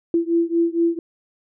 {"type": "beating tone pair", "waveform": "sine", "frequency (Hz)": [334.8, 339.1], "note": ["E4", "E4"], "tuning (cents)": [27, 49], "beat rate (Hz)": 4.3, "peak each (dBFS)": [-19, -20], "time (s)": [0.14, 0.99], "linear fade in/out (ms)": 2, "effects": []}